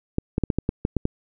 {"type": "clicks", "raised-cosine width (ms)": 3, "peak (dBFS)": -8, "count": 9, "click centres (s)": [0.184, 0.381, 0.437, 0.502, 0.586, 0.691, 0.851, 0.967, 1.054], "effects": []}